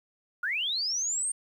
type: linear sweep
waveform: sine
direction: up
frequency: 1356 to 8830 Hz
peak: -27 dBFS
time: 0.43-1.32 s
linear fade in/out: 5 ms
effects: 10-bit